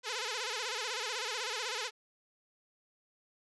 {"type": "tone with vibrato", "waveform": "5% pulse", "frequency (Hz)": 466.2, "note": "A#4", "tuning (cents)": 0, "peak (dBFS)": -23, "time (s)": [0.03, 1.91], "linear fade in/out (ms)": 50, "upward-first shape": "sine", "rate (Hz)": 16, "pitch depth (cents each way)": 180, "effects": ["resampled to 24000 Hz"]}